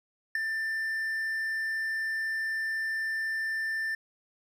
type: tone with ADSR envelope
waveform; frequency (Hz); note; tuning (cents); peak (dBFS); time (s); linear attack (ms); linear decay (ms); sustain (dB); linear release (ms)
triangle; 1782; A6; +22; -20; 0.35-3.95; 4; 5; -7; 4
effects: none